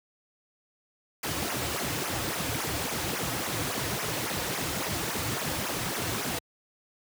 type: noise with flanger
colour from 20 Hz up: pink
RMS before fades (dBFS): -31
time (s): 1.23-6.39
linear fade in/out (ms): 5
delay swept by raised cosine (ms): 0.23 to 5.13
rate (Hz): 3.6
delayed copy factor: -0.9
effects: high-pass 80 Hz 12 dB/octave